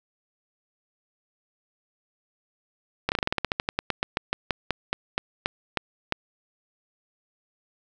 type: slowing click train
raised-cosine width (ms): 0.3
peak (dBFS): -7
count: 24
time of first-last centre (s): 3.09-6.123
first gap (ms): 29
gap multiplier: 1.12
effects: none